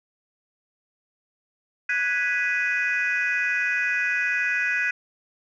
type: chord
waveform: sine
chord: G# minor seventh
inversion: third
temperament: equal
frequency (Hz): 1480 / 1661.2 / 1975.5 / 2489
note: F#6 / G#6 / B6 / D#7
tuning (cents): 0 / 0 / 0 / 0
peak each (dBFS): -26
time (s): 1.89-4.91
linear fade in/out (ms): 5
effects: tanh soft clip ceiling -15 dBFS